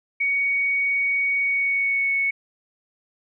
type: tone with pitch glide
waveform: sine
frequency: 2239 to 2213 Hz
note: C#7 to C#7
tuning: +17 to -3 cents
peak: -19 dBFS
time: 0.2-2.31 s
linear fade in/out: 10 ms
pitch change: -20 cents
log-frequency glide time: 1.4-2.14 s
effects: none